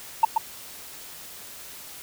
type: tone with echo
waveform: sine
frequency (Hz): 896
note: A5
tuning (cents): +31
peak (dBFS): -10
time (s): 0.23-0.25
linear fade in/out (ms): 5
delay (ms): 130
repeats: 1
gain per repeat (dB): -6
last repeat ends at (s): 0.38
effects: tanh soft clip ceiling -10 dBFS + white hiss -42 dBFS RMS until 2.02 s